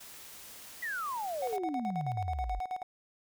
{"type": "noise", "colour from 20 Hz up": "white", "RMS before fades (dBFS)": -49, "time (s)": [0, 1.57], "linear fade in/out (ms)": 10}
{"type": "exponential sweep", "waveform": "sine", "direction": "down", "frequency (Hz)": [2000, 43.65], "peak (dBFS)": -33, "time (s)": [0.82, 2.6], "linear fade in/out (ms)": 10}
{"type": "tone with tremolo", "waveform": "triangle", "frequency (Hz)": 740, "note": "F#5", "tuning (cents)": 0, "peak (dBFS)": -30, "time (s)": [1.42, 2.83], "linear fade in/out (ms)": 5, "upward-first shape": "square", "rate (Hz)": 9.3, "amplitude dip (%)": 80}
{"effects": []}